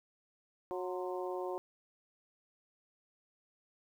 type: harmonic tone with a mistuned harmonic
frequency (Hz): 182.6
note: F#3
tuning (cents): -23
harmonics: 2 / 3 / 4 / 5 / 6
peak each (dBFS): -38 / -42 / -44 / -46 / -48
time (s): 0.71-1.58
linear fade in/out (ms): 0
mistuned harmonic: 6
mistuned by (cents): -79
effects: 11-bit